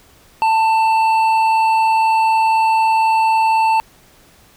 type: tone with hard clipping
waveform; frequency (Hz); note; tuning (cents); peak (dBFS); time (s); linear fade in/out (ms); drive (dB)
sine; 889; A5; +18; -13; 0.42-3.8; 0; 7
effects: pink hiss -49 dBFS RMS until 4.56 s